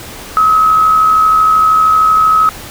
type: tone with amplitude modulation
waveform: sine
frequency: 1280 Hz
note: D#6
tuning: 49 cents sharp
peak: -4 dBFS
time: 0.37-2.49 s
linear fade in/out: 0 ms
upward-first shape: sine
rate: 72.9 Hz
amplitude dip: 35%
effects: pink hiss -29 dBFS RMS until 2.7 s